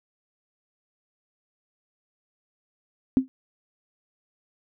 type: tone with exponential decay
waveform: sine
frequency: 261.6 Hz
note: C4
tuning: in tune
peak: -11 dBFS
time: 3.17-3.28 s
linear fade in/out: 0 ms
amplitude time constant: 22 ms
effects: none